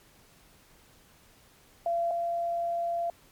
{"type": "tone pair in turn", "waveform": "sine", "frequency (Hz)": [682, 684.6], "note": ["F5", "F5"], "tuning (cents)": [-41, -35], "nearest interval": "unison", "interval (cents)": 6, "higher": "second", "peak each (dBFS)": [-25, -27], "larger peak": "first", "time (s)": [[1.86, 2.11], [2.11, 3.1]], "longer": "second", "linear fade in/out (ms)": 2, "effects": ["pink hiss -59 dBFS RMS until 3.31 s", "MP3 96 kbps"]}